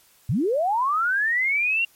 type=linear sweep; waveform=sine; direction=up; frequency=92 to 2790 Hz; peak=-19 dBFS; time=0.29-1.85 s; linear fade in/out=5 ms; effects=white hiss -57 dBFS RMS until 1.95 s + MP3 64 kbps